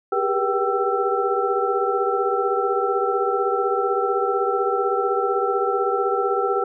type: tone cluster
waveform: sine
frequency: 390.7 / 406.5 / 480.3 / 773 / 1332 Hz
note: G4 / G#4 / B4 / G5 / E6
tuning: -6 / -37 / -48 / -24 / +18 cents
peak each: -25 dBFS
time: 0.12-6.64 s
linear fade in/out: 5 ms
effects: none